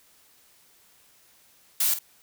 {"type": "noise with echo", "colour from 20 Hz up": "blue", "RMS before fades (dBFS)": -23, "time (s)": [1.8, 1.94], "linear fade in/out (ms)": 5, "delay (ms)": 50, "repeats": 1, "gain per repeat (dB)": -11, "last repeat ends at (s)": 1.99, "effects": ["white hiss -59 dBFS RMS until 2.22 s"]}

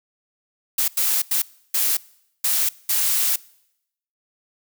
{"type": "noise bursts at uneven times", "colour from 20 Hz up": "blue", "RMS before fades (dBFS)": -20, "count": 6, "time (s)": [[0.78, 0.88], [0.97, 1.22], [1.31, 1.42], [1.74, 1.97], [2.44, 2.69], [2.89, 3.36]], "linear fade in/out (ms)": 5, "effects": ["noise-tail reverb RT60 0.8 s tail -23 dB re dry"]}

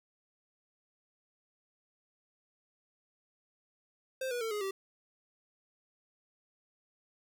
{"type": "tone with pitch steps", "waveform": "square", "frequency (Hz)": [523.3, 485.4, 450.3, 417.7, 387.5], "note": ["C5", "B4", "A4", "G#4", "G4"], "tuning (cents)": [0, -30, 40, 10, -20], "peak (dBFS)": -34, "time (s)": [4.21, 4.71], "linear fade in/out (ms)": 5, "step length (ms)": 100, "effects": []}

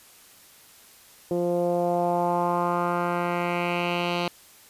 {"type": "tone with low-pass filter sweep", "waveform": "10% pulse", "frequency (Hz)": 174.61, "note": "F3", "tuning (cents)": 0, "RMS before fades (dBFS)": -25, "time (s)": [1.31, 4.28], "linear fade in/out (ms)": 2, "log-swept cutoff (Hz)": [430, 3700], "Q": 2.6, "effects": ["white hiss -52 dBFS RMS until 4.69 s", "resampled to 32000 Hz"]}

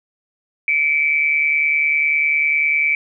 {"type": "tone with amplitude modulation", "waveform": "sine", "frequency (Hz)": 2306, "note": "D7", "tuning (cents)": -32, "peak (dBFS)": -11, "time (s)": [0.68, 2.95], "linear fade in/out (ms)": 2, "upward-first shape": "sine", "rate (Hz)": 150, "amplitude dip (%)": 65, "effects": []}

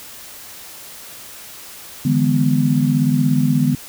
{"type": "chord", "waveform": "sine", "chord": "E dominant seventh", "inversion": "third", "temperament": "just", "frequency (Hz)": [148.33, 164.81, 206, 247.2], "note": ["D3", "E3", "G#3", "B3"], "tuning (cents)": [18, 0, -14, 2], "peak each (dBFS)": [-17, -22, -21, -17], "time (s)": [2.05, 3.75], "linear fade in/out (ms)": 5, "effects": ["white hiss -37 dBFS RMS until 3.88 s"]}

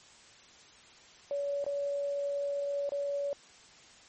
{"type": "tone with dropouts", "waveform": "sine", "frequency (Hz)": 567, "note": "C#5", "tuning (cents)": 39, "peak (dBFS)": -30, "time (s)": [1.31, 3.33], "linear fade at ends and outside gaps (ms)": 1, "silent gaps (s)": [[1.642, 1.664], [2.892, 2.92]], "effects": ["white hiss -56 dBFS RMS until 4.08 s", "MP3 32 kbps"]}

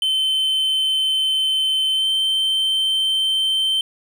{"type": "tone with pitch glide", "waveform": "triangle", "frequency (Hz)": [3077, 3107], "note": ["G7", "G7"], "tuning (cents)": [-33, -16], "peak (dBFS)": -15, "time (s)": [0.02, 3.81], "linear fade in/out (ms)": 2, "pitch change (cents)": 17, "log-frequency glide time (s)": [1.94, 2.08], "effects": []}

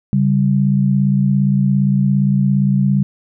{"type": "tone pair together", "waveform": "sine", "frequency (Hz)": [138.59, 196], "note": ["C#3", "G3"], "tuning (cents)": [0, 0], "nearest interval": "tritone", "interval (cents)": 600, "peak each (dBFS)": -14, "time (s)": [0.13, 3.03], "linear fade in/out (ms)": 0, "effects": []}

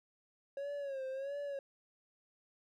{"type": "tone with vibrato", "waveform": "triangle", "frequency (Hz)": 549, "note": "C#5", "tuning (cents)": -17, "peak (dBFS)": -36, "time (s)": [0.57, 1.59], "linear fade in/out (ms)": 2, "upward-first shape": "sine", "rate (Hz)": 1.5, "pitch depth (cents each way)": 80, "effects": []}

